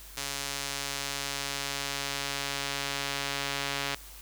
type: tone with band-pass filter sweep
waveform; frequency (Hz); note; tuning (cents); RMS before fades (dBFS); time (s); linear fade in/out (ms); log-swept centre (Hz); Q
sawtooth; 140; C#3; +18; -34; 0.17-3.95; 5; 6400 to 3400; 0.73
effects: added 50 Hz sine -49 dBFS peak until 4.21 s + white hiss -49 dBFS RMS until 4.21 s